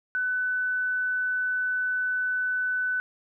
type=tone; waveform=sine; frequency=1500 Hz; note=F#6; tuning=23 cents sharp; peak=-24 dBFS; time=0.15-3 s; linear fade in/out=0 ms; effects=none